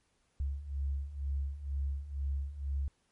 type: beating tone pair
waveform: sine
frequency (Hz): 68.1 / 70.2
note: C#2 / C#2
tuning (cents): -30 / +22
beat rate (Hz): 2.1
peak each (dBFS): -38 / -34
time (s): 0.4-2.88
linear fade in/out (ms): 0
effects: pink hiss -74 dBFS RMS until 3.11 s + MP3 48 kbps